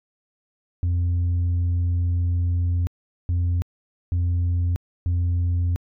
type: tone bursts at uneven times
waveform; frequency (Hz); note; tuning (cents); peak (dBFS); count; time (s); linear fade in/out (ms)
sine; 87.31; F2; 0; -16; 4; 0.83-2.87 / 3.29-3.62 / 4.12-4.76 / 5.06-5.76; 0
effects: tanh soft clip ceiling -18 dBFS